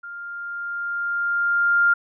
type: tone with level ramp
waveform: sine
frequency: 1400 Hz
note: F6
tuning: 4 cents sharp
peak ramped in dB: -33 to -13 dBFS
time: 0.03-1.94 s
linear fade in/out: 10 ms
effects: none